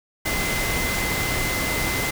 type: tone in noise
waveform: sine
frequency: 2055 Hz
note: C7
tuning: 32 cents flat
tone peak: -27 dBFS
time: 0.25-2.11 s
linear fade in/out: 10 ms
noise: pink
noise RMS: -25 dBFS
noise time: 0.25-2.11 s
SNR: -5 dB
effects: none